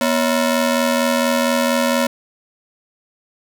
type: ring-modulated tone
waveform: sawtooth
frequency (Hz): 400.3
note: G4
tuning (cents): +36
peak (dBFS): -8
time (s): 0.01-2.07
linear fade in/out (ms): 2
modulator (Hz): 158
effects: none